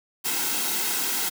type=noise with comb filter; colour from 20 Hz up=white; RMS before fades=-26 dBFS; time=0.24-1.3 s; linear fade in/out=20 ms; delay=1.7 ms; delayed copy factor=-0.55; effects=high-pass 200 Hz 12 dB/octave